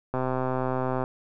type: click train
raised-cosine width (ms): 1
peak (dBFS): -14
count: 117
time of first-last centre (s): 0.14-1.039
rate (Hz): 129
effects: none